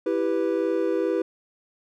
triangle chord, E minor, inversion none, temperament equal, 329.6 / 392 / 493.9 Hz, E4 / G4 / B4, 0 / 0 / 0 cents, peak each -24 dBFS, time 0.06-1.22 s, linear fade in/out 5 ms, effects none

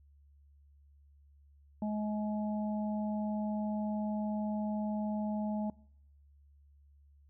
harmonic tone, 211.6 Hz, G#3, 33 cents sharp, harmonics 1 / 3 / 4, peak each -32 / -42 / -44 dBFS, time 1.82-5.7 s, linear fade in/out 2 ms, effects noise-tail reverb RT60 0.7 s tail -23 dB re dry + added 71 Hz sine -59 dBFS peak until 7.29 s

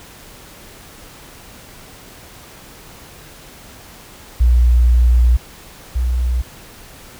sine tone pair in turn, 60.2 / 61.61 Hz, B1 / B1, -44 / -4 cents, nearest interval unison, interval 40 cents, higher second, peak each -8 / -14 dBFS, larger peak first, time 4.4-5.37 / 5.95-6.42 s, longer first, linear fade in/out 10 ms, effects pink hiss -40 dBFS RMS until 7.19 s

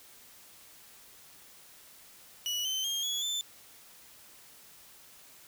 30% pulse tone with pitch steps, 2937 / 3076 / 3221 / 3374 / 3533 Hz, F#7 / G7 / G7 / G#7 / A7, -13 / -33 / +46 / +27 / +6 cents, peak -28 dBFS, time 2.46-3.41 s, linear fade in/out 0 ms, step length 190 ms, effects white hiss -55 dBFS RMS until 5.47 s

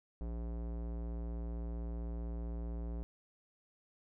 square tone with low-pass filter, 57.8 Hz, A#1, 14 cents flat, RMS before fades -40 dBFS, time 0.21-3.03 s, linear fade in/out 0 ms, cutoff 600 Hz, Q 0.84, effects none

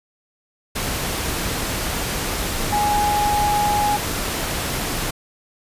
sine tone in noise, 830.6 Hz, G#5, in tune, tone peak -17 dBFS, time 2.72-3.97 s, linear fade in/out 10 ms, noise pink, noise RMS -24 dBFS, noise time 0.75-5.11 s, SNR +4 dB, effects resampled to 32000 Hz

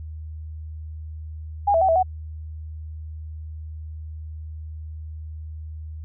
sine tone with pitch steps, 812 / 658 / 760 / 654 / 744 Hz, G#5 / E5 / F#5 / E5 / F#5, -39 / -3 / +46 / -14 / +9 cents, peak -15 dBFS, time 1.67-2.03 s, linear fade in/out 10 ms, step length 72 ms, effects added 78 Hz sine -32 dBFS peak until 6.04 s

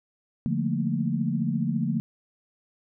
sine chord, Bb major seventh, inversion first, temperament just, 145.68 / 174.81 / 218.5 / 233.1 Hz, D3 / F3 / A3 / Bb3, -14 / +2 / -12 / 0 cents, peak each -29 dBFS, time 0.46-2 s, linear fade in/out 0 ms, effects none

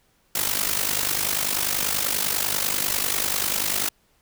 white noise with amplitude modulation, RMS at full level -21 dBFS, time 0.35-3.89 s, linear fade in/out 5 ms, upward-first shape sine, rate 50.2 Hz, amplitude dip 75%, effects pink hiss -64 dBFS RMS until 4.21 s

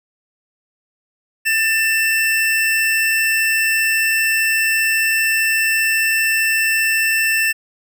square tone pair together, 1781 / 2666 Hz, A6 / E7, +21 / +19 cents, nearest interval perfect fifth, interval 698 cents, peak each -18 dBFS, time 1.45-7.53 s, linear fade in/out 20 ms, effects none

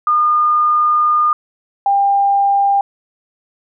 sine tone pair in turn, 1216 / 797.9 Hz, D#6 / G5, -40 / +30 cents, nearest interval perfect fifth, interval 730 cents, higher first, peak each -10 dBFS, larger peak neither, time 0.07-1.33 / 1.86-2.81 s, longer first, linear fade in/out 2 ms, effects none

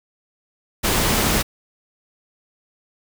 sine tone in noise, 213.4 Hz, G#3, 47 cents sharp, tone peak -27 dBFS, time 1.09-1.41 s, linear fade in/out 20 ms, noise pink, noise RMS -19 dBFS, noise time 0.83-1.43 s, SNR -11 dB, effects none

